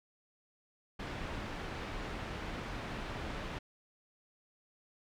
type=low-pass noise; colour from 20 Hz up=pink; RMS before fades=-41 dBFS; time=0.99-3.59 s; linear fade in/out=10 ms; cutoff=2900 Hz; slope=12 dB/octave; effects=none